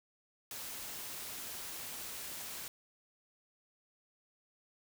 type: noise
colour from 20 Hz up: white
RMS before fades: -44 dBFS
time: 0.51-2.68 s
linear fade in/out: 2 ms
effects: none